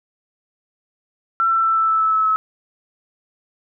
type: tone with pitch steps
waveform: sine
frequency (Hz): 1346 / 1338.2 / 1330.5 / 1322.9 / 1315.3 / 1307.7 / 1300.2 / 1292.7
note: E6 / E6 / E6 / E6 / E6 / E6 / E6 / E6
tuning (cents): +36 / +26 / +16 / +6 / -4 / -14 / -24 / -34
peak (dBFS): -14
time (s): 1.4-2.36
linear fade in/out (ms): 0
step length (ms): 120
effects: none